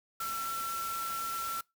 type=tone in noise; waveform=sine; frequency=1346 Hz; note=E6; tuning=36 cents sharp; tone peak=-34 dBFS; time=0.2-1.61 s; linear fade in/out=5 ms; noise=white; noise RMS=-41 dBFS; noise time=0.2-1.61 s; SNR=+4 dB; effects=noise-tail reverb RT60 0.2 s tail -23 dB re dry